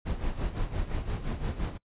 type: noise with tremolo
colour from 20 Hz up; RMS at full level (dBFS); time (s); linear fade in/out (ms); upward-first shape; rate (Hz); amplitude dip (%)
brown; -29; 0.05-1.78; 20; sine; 5.8; 70
effects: noise-tail reverb RT60 0.1 s tail -22 dB re dry + resampled to 8000 Hz